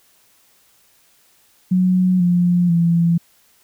sine tone with pitch steps, 183.6 / 176.22 / 169.14 Hz, F#3 / F3 / E3, -13 / +16 / +45 cents, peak -12 dBFS, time 1.71-3.18 s, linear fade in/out 10 ms, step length 490 ms, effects white hiss -56 dBFS RMS until 3.63 s

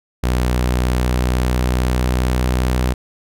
sawtooth tone with pitch glide, 61.8 to 62.66 Hz, B1 to B1, +2 to +26 cents, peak -11 dBFS, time 0.23-2.94 s, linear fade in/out 10 ms, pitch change +24 cents, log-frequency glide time 0.56-2.69 s, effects none

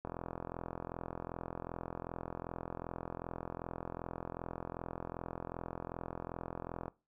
click train, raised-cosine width 1 ms, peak -26 dBFS, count 292, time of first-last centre 0.05-6.881 s, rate 42.6 Hz, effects noise-tail reverb RT60 0.3 s tail -21 dB re dry

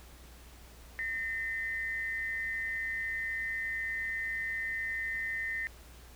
sine tone pair together, 1828 / 2040 Hz, A#6 / C7, -34 / -44 cents, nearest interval major second, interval 190 cents, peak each -34 / -37 dBFS, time 0.99-5.67 s, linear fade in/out 0 ms, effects added 60 Hz sine -52 dBFS peak until 6.15 s + pink hiss -56 dBFS RMS until 6.15 s

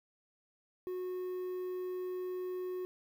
triangle tone with quantisation, 365.7 Hz, F#4, 20 cents flat, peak -34 dBFS, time 0.87-2.85 s, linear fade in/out 0 ms, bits 10, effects none

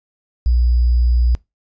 sine tone with sample-and-hold, 60.2 Hz, B1, 44 cents flat, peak -11 dBFS, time 0.46-1.35 s, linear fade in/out 0 ms, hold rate 4900 Hz, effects noise-tail reverb RT60 0.2 s tail -22 dB re dry + resampled to 16000 Hz

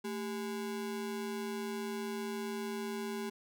square ring-modulated tone, 309.2 Hz, D#4, 11 cents flat, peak -34 dBFS, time 0.04-3.3 s, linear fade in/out 10 ms, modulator 87.6 Hz, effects none

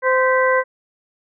harmonic tone with a mistuned harmonic, 517 Hz, C5, 21 cents flat, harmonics 1 / 2 / 3 / 4, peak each -16 / -19 / -21 / -22 dBFS, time 0.02-0.64 s, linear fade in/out 50 ms, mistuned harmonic 4, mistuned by -85 cents, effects none

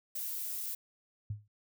violet noise, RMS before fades -38 dBFS, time 0.15-0.75 s, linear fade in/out 5 ms
sine tone with exponential decay, 104.6 Hz, G#2, 13 cents sharp, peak -31 dBFS, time 1.3-1.48 s, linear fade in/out 5 ms, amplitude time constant 37 ms
effects none

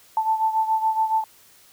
sine beating tone pair, 880 / 887.1 Hz, A5 / A5, 0 / +14 cents, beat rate 7.1 Hz, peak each -20 / -25 dBFS, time 0.17-1.24 s, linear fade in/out 2 ms, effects white hiss -53 dBFS RMS until 1.72 s

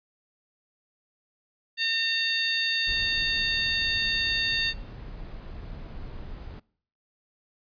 harmonic tone, 911 Hz, A#5, 40 cents flat, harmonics 2 / 3 / 4 / 5, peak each -29 / -29 / -29 / -29 dBFS, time 1.77-4.74 s, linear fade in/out 50 ms
brown noise, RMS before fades -39 dBFS, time 2.87-6.6 s, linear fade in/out 10 ms
effects noise-tail reverb RT60 0.6 s tail -24 dB re dry + resampled to 11025 Hz

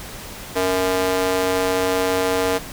square tone with high-pass filter, 92.9 Hz, F#2, 7 cents sharp, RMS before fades -20 dBFS, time 0.55-2.59 s, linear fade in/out 20 ms, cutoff 450 Hz, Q 1.7, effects pink hiss -35 dBFS RMS until 2.72 s

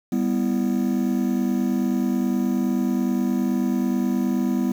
triangle chord, E minor, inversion first, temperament just, 197.78 / 247.2 / 329.6 Hz, G3 / B3 / E4, +16 / +2 / 0 cents, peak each -22 / -20 / -26 dBFS, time 0.12-4.72 s, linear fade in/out 5 ms, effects 7-bit

